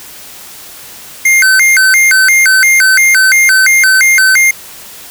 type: tone with vibrato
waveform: square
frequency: 1800 Hz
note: A6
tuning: 39 cents sharp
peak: -5 dBFS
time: 1.25-4.51 s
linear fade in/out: 5 ms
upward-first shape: square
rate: 2.9 Hz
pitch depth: 280 cents each way
effects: white hiss -31 dBFS RMS until 5.1 s